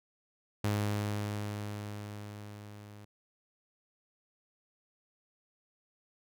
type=tone with level ramp; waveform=sawtooth; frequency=103.83 Hz; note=G#2; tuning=in tune; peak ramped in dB=-24 to -45 dBFS; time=0.64-3.05 s; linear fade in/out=5 ms; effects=none